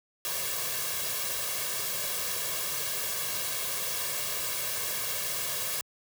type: noise with comb filter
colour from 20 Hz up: white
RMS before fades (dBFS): -32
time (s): 0.25-5.81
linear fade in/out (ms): 0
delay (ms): 1.8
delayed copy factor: +0.75
effects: high-pass 100 Hz 12 dB/octave